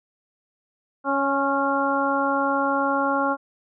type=harmonic tone with a mistuned harmonic; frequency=277.2 Hz; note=C#4; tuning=in tune; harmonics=1 / 2 / 3 / 4 / 5; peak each=-26 / -26 / -26 / -26 / -26 dBFS; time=1.04-3.37 s; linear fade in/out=50 ms; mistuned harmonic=4; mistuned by=-26 cents; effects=none